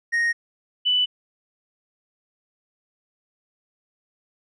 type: tone pair in turn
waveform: triangle / sine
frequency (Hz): 1864.7 / 2983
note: A#6 / F#7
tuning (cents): 0 / +13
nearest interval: minor sixth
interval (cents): 813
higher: second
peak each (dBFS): -17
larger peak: neither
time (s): 0.12-0.33 / 0.85-1.06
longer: neither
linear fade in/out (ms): 20
effects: resampled to 22050 Hz